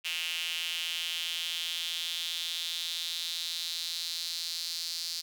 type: tone with high-pass filter sweep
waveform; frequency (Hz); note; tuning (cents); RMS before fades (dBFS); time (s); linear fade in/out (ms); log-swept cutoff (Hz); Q
square; 83.8; E2; +29; -35; 0.04-5.22; 20; 2800 to 4500; 4.5
effects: none